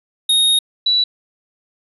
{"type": "tone pair in turn", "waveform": ["square", "sine"], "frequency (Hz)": [3729, 3939], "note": ["A#7", "B7"], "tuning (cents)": [0, -5], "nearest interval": "minor second", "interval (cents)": 95, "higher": "second", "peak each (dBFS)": -12, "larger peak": "neither", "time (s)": [[0.29, 0.59], [0.86, 1.04]], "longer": "first", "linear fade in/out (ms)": 5, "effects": ["resampled to 32000 Hz"]}